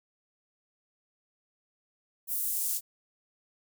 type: noise with high-pass filter sweep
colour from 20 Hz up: white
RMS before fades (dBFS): -31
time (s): 2.27-2.81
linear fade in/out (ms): 50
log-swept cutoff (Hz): 12000 to 7000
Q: 0.97
effects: none